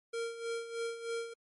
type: tone with tremolo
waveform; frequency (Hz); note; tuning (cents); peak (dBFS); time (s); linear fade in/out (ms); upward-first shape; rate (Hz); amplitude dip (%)
square; 462.7; A#4; -13; -34; 0.13-1.34; 10; sine; 3.2; 70
effects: MP3 48 kbps